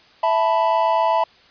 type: chord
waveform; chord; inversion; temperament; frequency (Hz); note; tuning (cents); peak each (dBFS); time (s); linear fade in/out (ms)
triangle; E suspended fourth; none; equal; 659.3 / 880 / 987.8; E5 / A5 / B5; 0 / 0 / 0; -18; 0.23-1.24; 5
effects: white hiss -51 dBFS RMS until 1.5 s + resampled to 11025 Hz